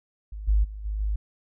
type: tone with level steps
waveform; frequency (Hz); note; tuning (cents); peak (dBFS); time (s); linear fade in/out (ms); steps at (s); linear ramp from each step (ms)
sine; 51.91; G#1; 0; -33 / -17 / -34 / -26 / -23; 0.32-1.16; 5; 0.47 / 0.63 / 0.84 / 0.99; 20
effects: none